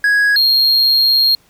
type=tone pair in turn; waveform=triangle; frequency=1661.2 / 4239 Hz; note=G#6 / C8; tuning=0 / +22 cents; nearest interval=octave + major third; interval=1622 cents; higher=second; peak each=-8 dBFS; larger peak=neither; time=0.04-0.36 / 0.36-1.35 s; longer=second; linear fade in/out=2 ms; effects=pink hiss -53 dBFS RMS until 1.49 s